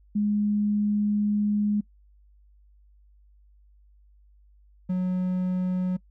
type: tone pair in turn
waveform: sine / triangle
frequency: 207.7 / 183.12 Hz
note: G#3 / F#3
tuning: 0 / -18 cents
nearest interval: major second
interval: 218 cents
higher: first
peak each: -21 dBFS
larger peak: neither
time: 0.15-1.81 / 4.89-5.97 s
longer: first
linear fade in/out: 10 ms
effects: noise-tail reverb RT60 0.1 s tail -23 dB re dry + added 50 Hz sine -54 dBFS peak until 6.1 s